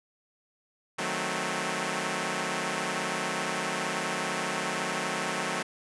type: chord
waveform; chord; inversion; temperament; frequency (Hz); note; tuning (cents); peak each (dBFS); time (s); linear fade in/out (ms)
5% pulse; D# diminished seventh; none; equal; 155.56 / 185 / 220 / 261.6; D#3 / F#3 / A3 / C4; 0 / 0 / 0 / 0; -25 / -22 / -23 / -24; 0.98-5.63; 10
effects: resampled to 24000 Hz